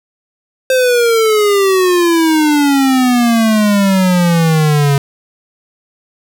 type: exponential sweep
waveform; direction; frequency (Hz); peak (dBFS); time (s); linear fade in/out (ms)
square; down; 523.3 to 138.59; -9; 0.7-4.98; 2
effects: none